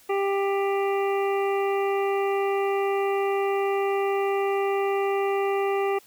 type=harmonic tone; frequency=395.4 Hz; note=G4; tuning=15 cents sharp; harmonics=1 / 2 / 3 / 5 / 6 / 7; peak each=-23 / -29 / -33 / -37 / -39 / -40 dBFS; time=0.09-5.99 s; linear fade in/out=10 ms; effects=white hiss -55 dBFS RMS until 6.06 s